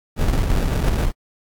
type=noise with sample-and-hold; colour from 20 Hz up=brown; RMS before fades=-18 dBFS; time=0.16-1.12 s; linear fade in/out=50 ms; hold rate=1050 Hz; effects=AAC 64 kbps